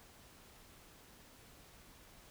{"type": "silence", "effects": ["pink hiss -60 dBFS RMS until 2.3 s"]}